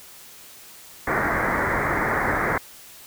white low-pass noise, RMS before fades -23 dBFS, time 1.07-2.58 s, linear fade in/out 5 ms, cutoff 2100 Hz, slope 96 dB/octave, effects white hiss -45 dBFS RMS until 3.06 s

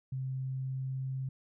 sine tone with pitch glide, 131.5 to 132.26 Hz, C3 to C3, +9 to +19 cents, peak -33 dBFS, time 0.12-1.29 s, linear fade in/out 5 ms, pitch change +10 cents, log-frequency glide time 0.35-1.13 s, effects none

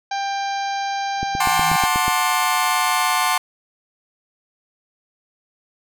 harmonic tone, 792 Hz, G5, 18 cents sharp, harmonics 1 / 2 / 3 / 4 / 5 / 6 / 7 / 8, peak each -22 / -31 / -35 / -39 / -36 / -38 / -41 / -40 dBFS, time 0.11-1.86 s, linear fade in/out 5 ms
sine tone with exponential growth, 162 Hz, E3, 30 cents flat, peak -24 dBFS, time 1.16-1.76 s, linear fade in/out 0 ms, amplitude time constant 130 ms
click train, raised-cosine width 3 ms, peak -14 dBFS, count 8, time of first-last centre 1.23-2.081 s, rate 8.23 Hz
sawtooth chord, D dominant seventh, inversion first, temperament just, 734.2 / 881 / 1057.2 / 1174.7 Hz, F#5 / A5 / C6 / D6, -14 / +2 / +18 / 0 cents, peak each -19 / -19 / -17 / -21 dBFS, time 1.4-3.38 s, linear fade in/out 5 ms
effects none

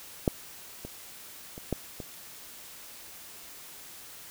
clicks, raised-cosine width 2 ms, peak -9 / -25 / -28 / -14 / -24 dBFS, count 5, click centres 0.278 / 0.85 / 1.579 / 1.727 / 2.002 s, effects white hiss -47 dBFS RMS until 4.3 s

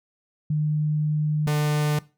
sine / 45% pulse tone pair in turn, 151.7 / 149.53 Hz, D#3 / D3, -44 / +32 cents, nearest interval unison, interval 24 cents, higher first, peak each -20 dBFS, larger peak neither, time 0.5-1.47 / 1.47-1.99 s, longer first, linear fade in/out 5 ms, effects noise-tail reverb RT60 0.3 s tail -19 dB re dry

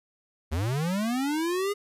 square linear sweep, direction up, 71.3 to 415.1 Hz, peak -26 dBFS, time 0.51-1.74 s, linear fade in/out 20 ms, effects resampled to 32000 Hz + 11-bit

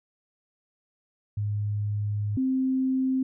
sine tone pair in turn, 103.83 / 261.6 Hz, G#2 / C4, 0 / 0 cents, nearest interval octave + major third, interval 1600 cents, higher second, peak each -25 / -22 dBFS, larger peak second, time 1.37-2.37 / 2.37-3.23 s, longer first, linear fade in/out 5 ms, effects none

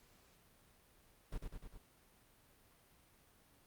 brown noise with echo, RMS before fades -41 dBFS, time 1.32-1.38 s, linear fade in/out 5 ms, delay 100 ms, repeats 4, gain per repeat -3 dB, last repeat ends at 1.78 s, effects pink hiss -68 dBFS RMS until 3.66 s + Opus 48 kbps

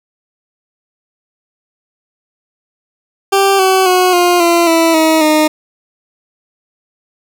20% pulse tone with pitch steps, 392 / 378.6 / 365.7 / 353.3 / 341.3 / 329.6 / 318.4 / 307.6 Hz, G4 / F#4 / F#4 / F4 / F4 / E4 / D#4 / D#4, 0 / +40 / -20 / +20 / -40 / 0 / +40 / -20 cents, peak -3 dBFS, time 3.32-5.48 s, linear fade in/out 10 ms, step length 270 ms, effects none

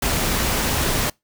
pink noise, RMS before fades -21 dBFS, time 0.02-1.1 s, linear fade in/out 5 ms, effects noise-tail reverb RT60 0.2 s tail -26 dB re dry

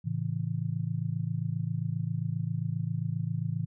sine chord, A major, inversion none, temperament just, 110 / 137.5 / 165 Hz, A2 / C#3 / E3, 0 / -14 / +2 cents, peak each -33 dBFS, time 0.04-3.66 s, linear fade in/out 20 ms, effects none

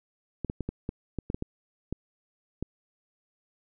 clicks, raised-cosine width 3 ms, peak -18 dBFS, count 11, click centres 0.447 / 0.499 / 0.607 / 0.69 / 0.891 / 1.187 / 1.301 / 1.345 / 1.424 / 1.926 / 2.626 s, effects none

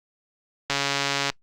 click train, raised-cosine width 0.2 ms, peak -6 dBFS, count 85, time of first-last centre 0.7-1.3 s, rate 140 Hz, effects noise-tail reverb RT60 0.1 s tail -23 dB re dry + Opus 48 kbps

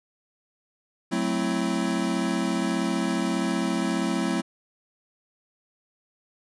square chord, F# half-diminished seventh, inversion none, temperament equal with one note detuned, 185 / 220 / 261.6 / 332.5 Hz, F#3 / A3 / C4 / E4, 0 / 0 / 0 / +15 cents, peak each -30 dBFS, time 1.11-4.42 s, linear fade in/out 20 ms, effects resampled to 24000 Hz

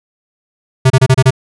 square tone bursts, 130.81 Hz, C3, in tune, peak -5 dBFS, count 6, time 0.85-1.307 s, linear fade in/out 10 ms, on 52 ms, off 29 ms, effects resampled to 24000 Hz

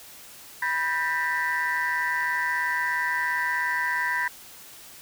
sine tone cluster, 981 / 1577 / 1803 / 1960 Hz, B5 / G6 / A6 / B6, -12 / +10 / +42 / -14 cents, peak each -28 dBFS, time 0.62-4.28 s, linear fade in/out 5 ms, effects tanh soft clip ceiling -17 dBFS + white hiss -46 dBFS RMS until 5.01 s

